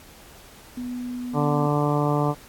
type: tone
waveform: sine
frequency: 246.9 Hz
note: B3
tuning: in tune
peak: -28 dBFS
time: 0.77-1.67 s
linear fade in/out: 5 ms
type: harmonic tone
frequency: 146.83 Hz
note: D3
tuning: in tune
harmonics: 1 / 2 / 3 / 4 / 5 / 6 / 7 / 8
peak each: -23 / -26 / -28 / -29 / -30 / -31 / -31 / -32 dBFS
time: 1.33-2.35 s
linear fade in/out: 50 ms
effects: pink hiss -48 dBFS RMS until 2.48 s + AAC 64 kbps